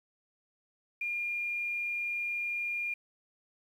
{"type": "tone with quantisation", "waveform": "sine", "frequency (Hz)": 2411, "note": "D7", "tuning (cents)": 45, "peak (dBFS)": -31, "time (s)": [1.01, 2.94], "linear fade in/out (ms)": 5, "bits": 10, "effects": []}